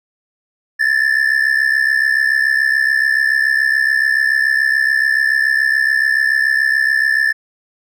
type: ring-modulated tone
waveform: triangle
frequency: 1760 Hz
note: A6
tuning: in tune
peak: -7 dBFS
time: 0.79-7.33 s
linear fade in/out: 20 ms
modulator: 33.5 Hz
effects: none